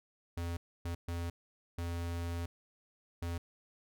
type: tone bursts at uneven times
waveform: square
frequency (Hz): 85.4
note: F2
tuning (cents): -38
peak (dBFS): -36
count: 5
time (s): 0.37-0.57 / 0.85-0.95 / 1.08-1.3 / 1.78-2.46 / 3.22-3.38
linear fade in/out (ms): 5
effects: none